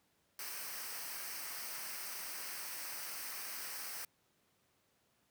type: noise with comb filter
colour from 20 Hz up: white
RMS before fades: -44 dBFS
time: 0.39-4.05 s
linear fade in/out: 2 ms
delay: 0.28 ms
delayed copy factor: -0.6
effects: pink hiss -75 dBFS RMS until 5.3 s + high-pass 100 Hz 12 dB/octave